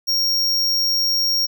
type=tone; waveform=square; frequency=5570 Hz; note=F8; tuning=5 cents flat; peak=-17 dBFS; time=0.07-1.47 s; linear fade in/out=20 ms; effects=none